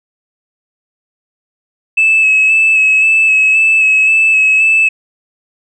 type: tone with vibrato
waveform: sine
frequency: 2600 Hz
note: E7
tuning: 24 cents flat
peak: -5 dBFS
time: 1.97-4.89 s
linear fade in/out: 10 ms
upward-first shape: square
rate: 1.9 Hz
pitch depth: 18 cents each way
effects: tanh soft clip ceiling -3 dBFS